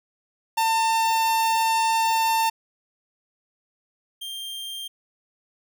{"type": "tone pair in turn", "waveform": "45% pulse", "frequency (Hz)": [899, 3182], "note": ["A5", "G7"], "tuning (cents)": [37, 25], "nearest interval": "octave + minor seventh", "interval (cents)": 2188, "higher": "second", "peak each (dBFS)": [-19, -31], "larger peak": "first", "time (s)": [[0.57, 2.5], [4.21, 4.88]], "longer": "first", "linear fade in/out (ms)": 10, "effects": []}